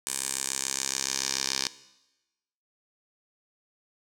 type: tone with band-pass filter sweep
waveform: 10% pulse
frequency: 67 Hz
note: C2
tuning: 42 cents sharp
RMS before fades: -31 dBFS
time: 0.07-1.67 s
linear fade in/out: 0 ms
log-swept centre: 8600 to 5200 Hz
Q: 2.4
effects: noise-tail reverb RT60 1.0 s tail -18 dB re dry